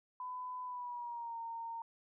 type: tone with pitch glide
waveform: sine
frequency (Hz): 1003 to 919.8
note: B5 to A#5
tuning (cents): +26 to -23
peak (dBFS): -40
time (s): 0.2-1.82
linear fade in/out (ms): 2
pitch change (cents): -149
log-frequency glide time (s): 0.64-1.38
effects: none